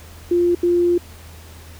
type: tone bursts at uneven times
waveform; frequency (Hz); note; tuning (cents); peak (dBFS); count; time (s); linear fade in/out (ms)
sine; 349.2; F4; 0; -13; 2; 0.31-0.55 / 0.63-0.98; 5
effects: added 81 Hz sine -39 dBFS peak until 1.79 s + pink hiss -44 dBFS RMS until 1.79 s